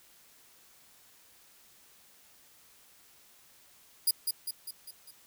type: tone with echo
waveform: 5% pulse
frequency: 4884 Hz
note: D#8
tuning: 33 cents flat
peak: -16 dBFS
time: 4.07-4.11 s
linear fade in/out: 5 ms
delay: 200 ms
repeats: 5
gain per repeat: -5 dB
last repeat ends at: 5.11 s
effects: white hiss -60 dBFS RMS until 5.26 s